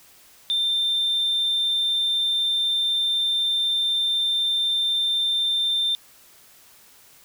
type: tone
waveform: sine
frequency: 3584 Hz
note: A7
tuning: 31 cents sharp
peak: -18 dBFS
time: 0.5-5.95 s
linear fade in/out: 0 ms
effects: tanh soft clip ceiling -17 dBFS + white hiss -52 dBFS RMS until 7.24 s